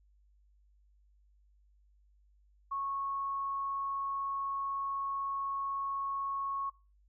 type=tone; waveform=sine; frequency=1101 Hz; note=C#6; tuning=12 cents flat; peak=-33 dBFS; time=2.71-6.7 s; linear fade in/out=10 ms; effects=noise-tail reverb RT60 0.3 s tail -22 dB re dry + added 50 Hz sine -63 dBFS peak until 7.08 s